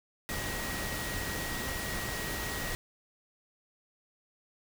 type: tone in noise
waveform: sine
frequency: 1901 Hz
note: A#6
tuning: 33 cents sharp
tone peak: -40 dBFS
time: 0.29-2.75 s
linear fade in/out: 0 ms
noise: pink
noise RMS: -36 dBFS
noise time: 0.29-2.75 s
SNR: -7 dB
effects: none